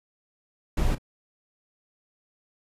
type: noise with echo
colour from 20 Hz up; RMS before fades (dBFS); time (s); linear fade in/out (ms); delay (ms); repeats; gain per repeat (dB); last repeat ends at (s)
brown; -23; 0.77-0.95; 5; 33; 1; -15; 0.983
effects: resampled to 32000 Hz